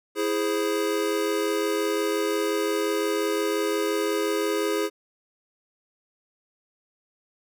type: chord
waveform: square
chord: E augmented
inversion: none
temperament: equal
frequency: 329.6 / 415.3 / 523.3 Hz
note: E4 / G#4 / B#4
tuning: 0 / 0 / 0 cents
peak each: -29 / -26 / -32 dBFS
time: 0.15-4.9 s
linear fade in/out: 50 ms
effects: none